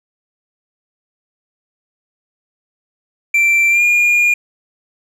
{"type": "tone with pitch glide", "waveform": "triangle", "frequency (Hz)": [2349, 2423], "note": ["D7", "D#7"], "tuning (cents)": [0, -47], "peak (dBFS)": -8, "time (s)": [3.34, 4.34], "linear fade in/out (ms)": 5, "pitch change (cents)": 53, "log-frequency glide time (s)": [3.7, 3.82], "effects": []}